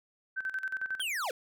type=tone with tremolo; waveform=sine; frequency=1541 Hz; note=G6; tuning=30 cents flat; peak=-30 dBFS; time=0.36-1.02 s; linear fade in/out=20 ms; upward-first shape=square; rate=11 Hz; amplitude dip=75%
type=linear sweep; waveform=square; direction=down; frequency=3322 to 440 Hz; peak=-32 dBFS; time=1-1.31 s; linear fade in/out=2 ms
effects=none